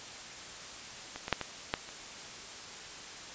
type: clicks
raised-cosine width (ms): 0.3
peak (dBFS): -23 / -20 / -9 / -18 / -12 / -30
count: 6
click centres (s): 1.16 / 1.281 / 1.327 / 1.413 / 1.739 / 1.89
effects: white hiss -45 dBFS RMS until 3.34 s + resampled to 16000 Hz